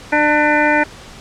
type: harmonic tone with a mistuned harmonic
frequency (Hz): 298.8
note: D4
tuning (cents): +30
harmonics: 1 / 2 / 3 / 5 / 6 / 7 / 8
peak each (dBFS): -18 / -18 / -17 / -18 / -20 / -22 / -22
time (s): 0.12-0.84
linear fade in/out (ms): 10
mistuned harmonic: 7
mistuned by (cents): -63
effects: pink hiss -37 dBFS RMS until 1.2 s + low-pass 7000 Hz 12 dB/octave